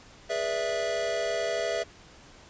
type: chord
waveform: square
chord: E dominant seventh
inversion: first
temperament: equal with one note detuned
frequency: 415.3 / 487.9 / 587.3 / 659.3 Hz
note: G#4 / B4 / D5 / E5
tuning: 0 / -21 / 0 / 0 cents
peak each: -36 / -35 / -36 / -30 dBFS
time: 0.29-1.84 s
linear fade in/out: 20 ms
effects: pink hiss -52 dBFS RMS until 2.49 s + resampled to 16000 Hz